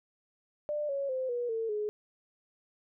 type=tone with pitch steps; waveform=sine; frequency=595 / 555.2 / 518 / 483.3 / 450.9 / 420.7 Hz; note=D5 / C#5 / C5 / B4 / A4 / G#4; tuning=+22 / +3 / -17 / -38 / +42 / +22 cents; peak=-30 dBFS; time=0.69-1.89 s; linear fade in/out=0 ms; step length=200 ms; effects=none